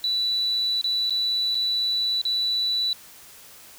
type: tone with dropouts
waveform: sine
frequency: 3958 Hz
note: B7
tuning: 3 cents sharp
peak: -21 dBFS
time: 0.04-2.93 s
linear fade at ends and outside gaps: 1 ms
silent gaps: 0.813-0.842 / 1.097-1.106 / 1.547-1.552 / 2.215-2.252 s
effects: white hiss -47 dBFS RMS until 3.78 s